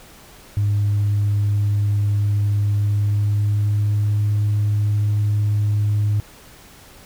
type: tone with pitch glide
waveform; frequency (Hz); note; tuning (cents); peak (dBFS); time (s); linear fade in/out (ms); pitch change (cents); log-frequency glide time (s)
sine; 102.7 to 104.25; G#2 to G#2; -19 to +7; -14; 0.57-6.2; 0; +26; 2.73-4.07
effects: tanh soft clip ceiling -13 dBFS + pink hiss -45 dBFS RMS until 7.05 s